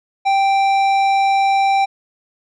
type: tone with tanh clipping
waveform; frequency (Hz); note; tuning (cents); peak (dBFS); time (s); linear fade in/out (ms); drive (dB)
triangle; 784; G5; 0; -14; 0.25-1.86; 20; 16
effects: none